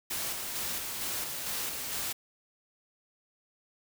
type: noise with tremolo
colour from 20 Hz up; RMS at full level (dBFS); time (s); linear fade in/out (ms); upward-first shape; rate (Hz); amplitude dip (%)
white; -34; 0.1-2.13; 10; square; 2.2; 30
effects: none